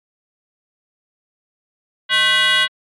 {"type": "tone with frequency modulation", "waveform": "sine", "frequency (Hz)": 2439, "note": "D#7", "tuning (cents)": -35, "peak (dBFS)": -9, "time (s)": [2.09, 2.68], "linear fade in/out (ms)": 50, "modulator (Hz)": 454, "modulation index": 2.6, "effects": ["tanh soft clip ceiling -11 dBFS", "MP3 64 kbps"]}